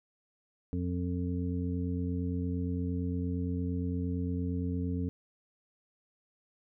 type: harmonic tone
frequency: 88.7 Hz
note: F2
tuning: 27 cents sharp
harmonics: 1 / 2 / 3 / 5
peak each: -33 / -36 / -35 / -43 dBFS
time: 0.73-5.09 s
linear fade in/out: 0 ms
effects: none